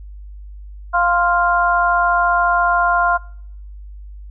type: harmonic tone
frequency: 349.2 Hz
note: F4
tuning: in tune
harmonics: 2 / 3 / 4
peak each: -17 / -17 / -17 dBFS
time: 0.93-3.18 s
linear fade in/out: 20 ms
effects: noise-tail reverb RT60 0.7 s tail -25 dB re dry + added 50 Hz sine -32 dBFS peak until 4.3 s